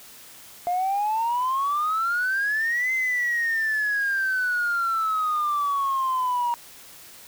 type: exponential two-way sweep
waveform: sine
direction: up then down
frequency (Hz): 698.5 to 2076 to 946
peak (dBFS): -20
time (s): 0.67-6.54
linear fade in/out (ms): 0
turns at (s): 2.93
effects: tanh soft clip ceiling -18 dBFS + white hiss -46 dBFS RMS until 7.27 s